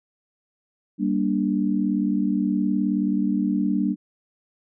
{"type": "chord", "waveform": "sine", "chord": "G minor", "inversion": "none", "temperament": "just", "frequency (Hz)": [196, 235.2, 294], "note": ["G3", "Bb3", "D4"], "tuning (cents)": [0, 16, 2], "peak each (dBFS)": [-23, -25, -24], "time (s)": [0.98, 3.96], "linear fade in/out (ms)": 50, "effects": []}